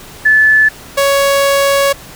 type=tone pair in turn; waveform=sine / sawtooth; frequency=1737 / 557 Hz; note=A6 / C#5; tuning=-23 / +8 cents; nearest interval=octave + minor sixth; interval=1969 cents; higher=first; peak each=-5 dBFS; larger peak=neither; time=0.25-0.69 / 0.97-1.93 s; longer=second; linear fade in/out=10 ms; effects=pink hiss -34 dBFS RMS until 2.15 s